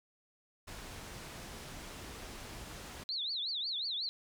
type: low-pass noise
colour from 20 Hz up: pink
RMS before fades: -47 dBFS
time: 0.67-3.04 s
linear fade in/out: 10 ms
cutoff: 9900 Hz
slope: 12 dB/octave
type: tone with vibrato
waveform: sine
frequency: 3951 Hz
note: B7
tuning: in tune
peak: -34 dBFS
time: 3.09-4.09 s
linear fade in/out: 0 ms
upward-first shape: triangle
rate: 5.5 Hz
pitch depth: 290 cents each way
effects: none